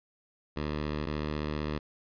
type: tone pair in turn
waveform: 10% pulse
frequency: 75.1 / 75.46 Hz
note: D2 / D2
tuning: +39 / +48 cents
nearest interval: unison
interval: 9 cents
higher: second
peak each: -23 dBFS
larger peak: neither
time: 0.56-1.06 / 1.06-1.79 s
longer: second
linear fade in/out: 10 ms
effects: resampled to 11025 Hz